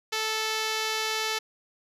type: tone with low-pass filter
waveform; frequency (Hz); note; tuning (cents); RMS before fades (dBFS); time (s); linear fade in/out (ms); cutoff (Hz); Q
5% pulse; 438.4; A4; -6; -29; 0.12-1.39; 10; 9600; 0.92
effects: none